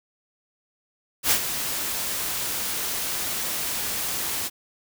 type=noise with ADSR envelope; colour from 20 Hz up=white; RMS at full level=-18 dBFS; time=1.23-4.5 s; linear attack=80 ms; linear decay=76 ms; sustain=-10 dB; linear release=38 ms; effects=none